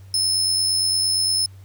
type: tone with amplitude modulation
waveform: 30% pulse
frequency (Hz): 5220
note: E8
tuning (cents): -18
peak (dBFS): -12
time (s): 0.14-1.46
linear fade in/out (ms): 2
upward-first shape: sine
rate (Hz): 88.7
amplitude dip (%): 45
effects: added 96 Hz sine -40 dBFS peak until 1.64 s + pink hiss -57 dBFS RMS until 1.64 s